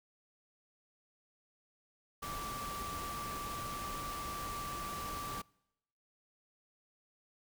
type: tone in noise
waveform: sine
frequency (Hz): 1165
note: D6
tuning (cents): -14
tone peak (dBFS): -41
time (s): 2.22-5.42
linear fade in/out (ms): 10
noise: pink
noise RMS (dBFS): -44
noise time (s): 2.22-5.42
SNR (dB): 0
effects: noise-tail reverb RT60 0.9 s tail -26 dB re dry